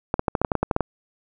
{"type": "clicks", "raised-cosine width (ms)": 1, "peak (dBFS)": -6, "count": 12, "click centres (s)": [0.141, 0.194, 0.282, 0.352, 0.416, 0.448, 0.518, 0.553, 0.63, 0.712, 0.764, 0.807], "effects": []}